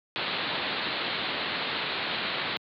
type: low-pass noise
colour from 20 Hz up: white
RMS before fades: -31 dBFS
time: 0.16-2.57 s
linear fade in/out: 0 ms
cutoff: 4300 Hz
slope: 96 dB/octave
effects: high-pass 150 Hz 12 dB/octave